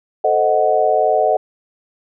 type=chord; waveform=sine; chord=A diminished seventh; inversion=none; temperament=equal; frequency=440 / 523.3 / 622.3 / 740 Hz; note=A4 / C5 / Eb5 / Gb5; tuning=0 / 0 / 0 / 0 cents; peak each=-19 / -21 / -16 / -16 dBFS; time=0.24-1.37 s; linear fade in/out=5 ms; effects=none